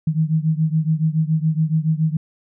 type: beating tone pair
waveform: sine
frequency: 155.56 / 162.66 Hz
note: D#3 / E3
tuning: 0 / -23 cents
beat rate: 7.1 Hz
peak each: -18 / -20 dBFS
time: 0.07-2.17 s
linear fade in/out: 5 ms
effects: none